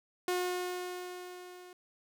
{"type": "tone with level ramp", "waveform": "sawtooth", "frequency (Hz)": 360.7, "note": "F#4", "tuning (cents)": -44, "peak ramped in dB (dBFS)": [-25, -46], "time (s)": [0.28, 1.73], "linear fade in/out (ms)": 2, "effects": []}